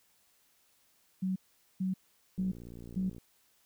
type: tone bursts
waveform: sine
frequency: 187.6 Hz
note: F#3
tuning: 24 cents sharp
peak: -29 dBFS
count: 4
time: 1.22-3.1 s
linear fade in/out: 10 ms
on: 140 ms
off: 440 ms
type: click train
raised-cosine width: 3 ms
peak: -35 dBFS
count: 48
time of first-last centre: 2.38-3.182 s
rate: 58.6 Hz
effects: white hiss -69 dBFS RMS until 3.65 s